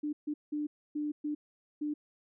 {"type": "tone bursts at uneven times", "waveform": "sine", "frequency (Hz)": 297.8, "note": "D4", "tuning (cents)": 24, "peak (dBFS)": -31, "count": 6, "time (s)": [[0.03, 0.13], [0.27, 0.34], [0.52, 0.67], [0.95, 1.12], [1.24, 1.35], [1.81, 1.94]], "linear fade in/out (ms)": 10, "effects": []}